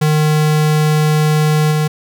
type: tone with level steps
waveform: square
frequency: 153 Hz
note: D#3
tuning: 29 cents flat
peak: -11 / -13 dBFS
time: 0.01-1.88 s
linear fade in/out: 10 ms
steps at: 1.71 s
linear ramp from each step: 10 ms
effects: none